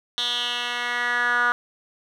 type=tone with band-pass filter sweep; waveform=10% pulse; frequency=242.2 Hz; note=B3; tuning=34 cents flat; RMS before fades=-24 dBFS; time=0.18-1.52 s; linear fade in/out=0 ms; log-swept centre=3600 to 1400 Hz; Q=4.6; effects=none